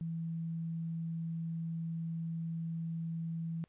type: tone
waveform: sine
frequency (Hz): 164.81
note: E3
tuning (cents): 0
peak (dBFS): -35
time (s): 0.01-3.64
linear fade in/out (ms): 0
effects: pink hiss -75 dBFS RMS until 3.68 s + resampled to 8000 Hz